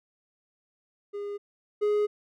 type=tone pair in turn; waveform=triangle; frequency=407.7 / 417.2 Hz; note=G#4 / G#4; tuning=-32 / +8 cents; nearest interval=unison; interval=40 cents; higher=second; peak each=-30 / -20 dBFS; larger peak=second; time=1.13-1.38 / 1.81-2.07 s; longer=second; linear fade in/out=20 ms; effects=none